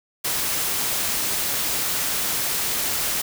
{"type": "noise", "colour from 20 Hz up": "white", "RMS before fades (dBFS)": -24, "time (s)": [0.24, 3.22], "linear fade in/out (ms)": 10, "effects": []}